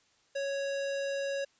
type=tone; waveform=square; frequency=554.4 Hz; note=C#5; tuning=in tune; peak=-32 dBFS; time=0.35-1.45 s; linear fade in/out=10 ms; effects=white hiss -68 dBFS RMS until 1.59 s + resampled to 16000 Hz